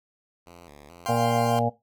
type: tone with vibrato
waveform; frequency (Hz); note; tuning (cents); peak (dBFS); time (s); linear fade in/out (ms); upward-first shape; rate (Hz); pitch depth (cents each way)
5% pulse; 79.2; D#2; +31; -35; 0.46-1.17; 10; square; 2.3; 150
type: chord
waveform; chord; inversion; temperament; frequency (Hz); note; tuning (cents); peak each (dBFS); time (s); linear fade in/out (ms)
40% pulse; F suspended second; none; equal; 698.5 / 784 / 1046.5; F5 / G5 / C6; 0 / 0 / 0; -32; 1.06-1.59; 0
type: harmonic tone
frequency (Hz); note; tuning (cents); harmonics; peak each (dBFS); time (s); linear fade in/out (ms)
117.5; A#2; +14; 1 / 2 / 4 / 5 / 6 / 7; -28 / -28 / -28 / -28 / -28 / -28; 1.08-1.7; 20
effects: noise-tail reverb RT60 0.2 s tail -17 dB re dry